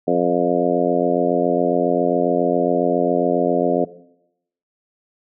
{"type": "harmonic tone with a mistuned harmonic", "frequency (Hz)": 87.31, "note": "F2", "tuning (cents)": 0, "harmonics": [2, 3, 4, 5, 6, 7, 8], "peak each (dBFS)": [-26, -22, -23, -21, -23, -22, -25], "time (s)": [0.07, 3.85], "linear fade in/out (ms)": 10, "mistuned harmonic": 8, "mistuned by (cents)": 16, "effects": ["noise-tail reverb RT60 0.8 s tail -18 dB re dry"]}